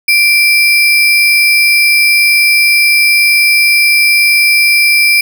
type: tone with sample-and-hold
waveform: sine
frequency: 2349 Hz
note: D7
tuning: in tune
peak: -5 dBFS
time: 0.08-5.21 s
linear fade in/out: 5 ms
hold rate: 7350 Hz
effects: none